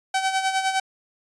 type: tone with tremolo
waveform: sawtooth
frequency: 765 Hz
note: G5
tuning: 42 cents flat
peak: -15 dBFS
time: 0.14-0.8 s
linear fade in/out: 5 ms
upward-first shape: sine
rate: 9.8 Hz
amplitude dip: 60%
effects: resampled to 22050 Hz